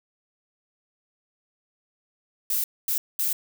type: noise bursts at uneven times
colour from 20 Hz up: violet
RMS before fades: -25 dBFS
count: 3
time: 2.5-2.64 / 2.88-2.98 / 3.19-3.33 s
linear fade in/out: 2 ms
effects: none